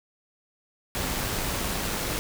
pink noise with amplitude modulation, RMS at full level -28 dBFS, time 0.95-2.19 s, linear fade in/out 0 ms, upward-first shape sine, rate 101 Hz, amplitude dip 25%, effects none

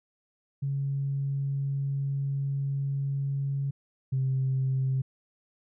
sine tone pair in turn, 138.59 / 132.34 Hz, C#3 / C3, 0 / +20 cents, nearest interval minor second, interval 80 cents, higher first, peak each -26 / -23 dBFS, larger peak second, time 0.62-3.71 / 4.12-5.02 s, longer first, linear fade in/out 10 ms, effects tanh soft clip ceiling -20 dBFS

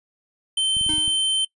square tone, 3097 Hz, G7, 22 cents flat, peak -19 dBFS, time 0.57-1.45 s, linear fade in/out 5 ms
clicks, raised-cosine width 5 ms, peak -25 dBFS, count 7, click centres 0.768 / 0.812 / 0.865 / 0.902 / 0.936 / 0.982 / 1.079 s
square tone with exponential decay, 308.3 Hz, D#4, 16 cents flat, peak -27 dBFS, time 0.89-1.3 s, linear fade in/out 2 ms, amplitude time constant 88 ms
effects noise-tail reverb RT60 0.1 s tail -21 dB re dry + resampled to 24000 Hz

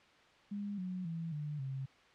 sine tone with pitch steps, 203.4 / 183.31 / 165.21 / 148.9 / 134.19 Hz, G#3 / F#3 / E3 / D3 / C3, -36 / -16 / +4 / +24 / +44 cents, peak -37 dBFS, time 0.51-1.86 s, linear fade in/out 10 ms, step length 270 ms, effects white hiss -63 dBFS RMS until 2.14 s + low-pass 3000 Hz 12 dB/octave

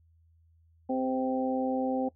harmonic tone with a mistuned harmonic, 130 Hz, C3, 11 cents flat, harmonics 2 / 3 / 4 / 5 / 6, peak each -29 / -42 / -32 / -45 / -34 dBFS, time 0.89-2.09 s, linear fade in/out 10 ms, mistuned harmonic 3, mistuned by +39 cents, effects noise-tail reverb RT60 0.1 s tail -19 dB re dry + added 82 Hz sine -60 dBFS peak until 2.15 s

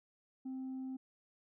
sine tone with tanh clipping, 261.6 Hz, C4, in tune, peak -40 dBFS, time 0.45-0.97 s, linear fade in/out 10 ms, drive 1 dB, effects none

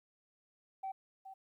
sine tone with echo, 770 Hz, G5, 31 cents flat, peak -36 dBFS, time 0.83-0.92 s, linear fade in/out 10 ms, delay 420 ms, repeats 1, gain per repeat -11 dB, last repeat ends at 1.34 s, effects tanh soft clip ceiling -34 dBFS + 13-bit

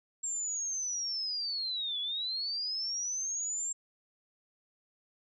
sine linear two-way sweep, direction down then up, 7480 to 3364 to 7480 Hz, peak -32 dBFS, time 0.23-3.73 s, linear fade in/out 10 ms, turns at 2 s, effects none

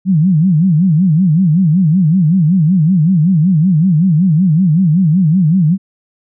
sine tone with vibrato, 170.3 Hz, F3, 43 cents flat, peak -7 dBFS, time 0.05-5.78 s, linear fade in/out 50 ms, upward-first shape sine, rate 5.3 Hz, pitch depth 230 cents each way, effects none

